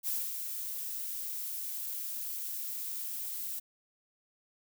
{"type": "noise with ADSR envelope", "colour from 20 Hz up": "violet", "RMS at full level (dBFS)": -32, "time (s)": [0.03, 3.6], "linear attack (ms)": 48, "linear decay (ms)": 230, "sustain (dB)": -6, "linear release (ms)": 15, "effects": []}